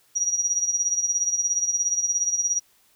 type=tone with tremolo; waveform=sine; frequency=5760 Hz; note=F#8; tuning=47 cents flat; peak=-18 dBFS; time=0.15-2.6 s; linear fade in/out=20 ms; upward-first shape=sine; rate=17 Hz; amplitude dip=70%; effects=white hiss -61 dBFS RMS until 2.95 s